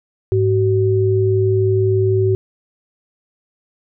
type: tone pair together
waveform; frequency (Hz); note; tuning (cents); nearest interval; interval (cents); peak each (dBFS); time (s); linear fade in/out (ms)
sine; 104.93 / 378.6; G#2 / F#4; +18 / +40; octave + minor seventh; 2222; -15; 0.32-2.35; 0
effects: none